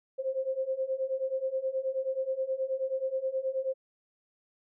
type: beating tone pair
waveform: sine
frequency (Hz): 522 / 531.4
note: C5 / C5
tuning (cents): -4 / +27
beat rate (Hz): 9.4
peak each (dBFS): -33 / -31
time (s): 0.18-3.74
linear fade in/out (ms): 20
effects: none